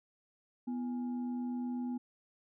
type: tone with frequency modulation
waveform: sine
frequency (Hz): 246.9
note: B3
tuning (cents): 0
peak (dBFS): -34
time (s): 0.67-1.98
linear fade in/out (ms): 10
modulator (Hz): 582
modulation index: 0.3
effects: none